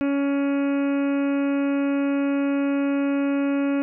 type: harmonic tone with a mistuned harmonic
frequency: 280 Hz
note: C#4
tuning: 18 cents sharp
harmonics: 1 / 2 / 3 / 4 / 5 / 6 / 7 / 8 / 9 / 10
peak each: -20 / -29 / -41 / -40 / -38 / -44 / -47 / -45 / -41 / -50 dBFS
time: 0.01-3.82 s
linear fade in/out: 0 ms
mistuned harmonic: 10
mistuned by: +23 cents
effects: none